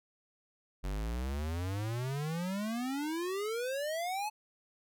square exponential sweep, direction up, 45.69 to 869 Hz, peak -34 dBFS, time 0.83-4.3 s, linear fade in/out 20 ms, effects none

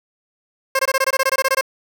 15% pulse tone bursts, 533 Hz, C5, 32 cents sharp, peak -8 dBFS, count 14, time 0.75-1.611 s, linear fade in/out 5 ms, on 42 ms, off 21 ms, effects none

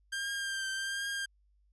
sawtooth tone with vibrato, 1589 Hz, G6, 23 cents sharp, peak -30 dBFS, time 0.12-1.26 s, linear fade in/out 10 ms, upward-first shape triangle, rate 1.3 Hz, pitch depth 34 cents each way, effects added 50 Hz sine -65 dBFS peak until 1.72 s + resampled to 24000 Hz

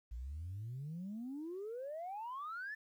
sine exponential sweep, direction up, 55 to 1795 Hz, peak -40 dBFS, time 0.11-2.75 s, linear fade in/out 10 ms, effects tanh soft clip ceiling -38 dBFS + 12-bit

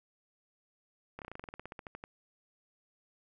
slowing click train, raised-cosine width 0.5 ms, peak -28 dBFS, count 17, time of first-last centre 1.19-2.039 s, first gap 28 ms, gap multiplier 1.08, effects none

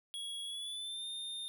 square tone with pitch glide, 3332 to 3634 Hz, G#7 to A#7, +5 to -45 cents, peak -40 dBFS, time 0.14-1.48 s, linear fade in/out 0 ms, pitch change +150 cents, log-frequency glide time 0.44-1.07 s, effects none

